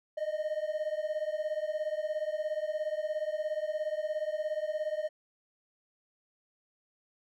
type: beating tone pair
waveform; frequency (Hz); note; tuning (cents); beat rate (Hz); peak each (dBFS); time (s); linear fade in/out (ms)
triangle; 607 / 624; D#5 / D#5; -43 / +5; 17; -32 / -32; 0.17-5.09; 10
effects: none